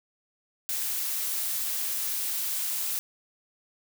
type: noise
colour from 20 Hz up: blue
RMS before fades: -30 dBFS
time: 0.69-2.99 s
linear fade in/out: 0 ms
effects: none